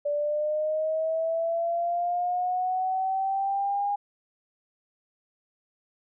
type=linear sweep; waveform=sine; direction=up; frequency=580 to 816 Hz; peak=-24 dBFS; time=0.05-3.96 s; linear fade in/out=10 ms; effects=none